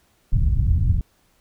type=low-pass noise; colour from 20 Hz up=white; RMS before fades=-18 dBFS; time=0.32-1.01 s; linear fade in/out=2 ms; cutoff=110 Hz; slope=24 dB/octave; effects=pink hiss -62 dBFS RMS until 1.4 s